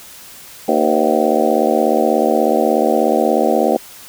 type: harmonic tone with a mistuned harmonic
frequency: 76.6 Hz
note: D#2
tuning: 27 cents flat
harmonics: 3 / 4 / 5 / 6 / 7 / 8 / 9 / 10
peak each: -20 / -20 / -20 / -20 / -20 / -20 / -20 / -20 dBFS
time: 0.68-3.77 s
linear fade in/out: 5 ms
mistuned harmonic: 6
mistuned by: +93 cents
effects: white hiss -38 dBFS RMS until 4.08 s